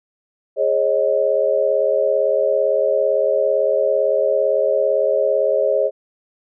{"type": "chord", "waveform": "sine", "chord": "Ab suspended fourth", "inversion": "none", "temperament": "equal with one note detuned", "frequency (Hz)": [415.3, 544.5, 622.3], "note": ["Ab4", "Db5", "Eb5"], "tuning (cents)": [0, -31, 0], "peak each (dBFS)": [-21, -17, -19], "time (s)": [0.56, 5.91], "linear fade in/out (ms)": 50, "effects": []}